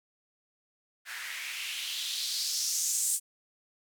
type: noise with band-pass filter sweep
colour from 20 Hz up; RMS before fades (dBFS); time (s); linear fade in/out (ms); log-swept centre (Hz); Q
blue; -33; 1.05-3.2; 50; 1600 to 8500; 3.1
effects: none